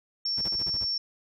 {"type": "tone", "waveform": "sine", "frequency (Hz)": 5450, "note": "F8", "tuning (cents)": -43, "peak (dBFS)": -26, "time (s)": [0.25, 0.98], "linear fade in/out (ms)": 5}
{"type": "noise bursts", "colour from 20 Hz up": "brown", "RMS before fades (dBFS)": -37, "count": 7, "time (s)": [0.37, 0.848], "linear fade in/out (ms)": 10, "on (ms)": 46, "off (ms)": 26}
{"effects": ["high-pass 60 Hz 12 dB/octave"]}